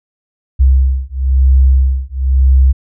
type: beating tone pair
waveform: sine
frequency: 65.41 / 66.41 Hz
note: C2 / C2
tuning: 0 / +26 cents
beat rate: 1 Hz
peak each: -10 dBFS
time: 0.59-2.73 s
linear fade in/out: 20 ms
effects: none